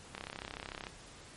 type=click train; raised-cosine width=0.3 ms; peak=-24 dBFS; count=25; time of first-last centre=0.15-0.869 s; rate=33.4 Hz; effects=pink hiss -53 dBFS RMS until 1.36 s + MP3 48 kbps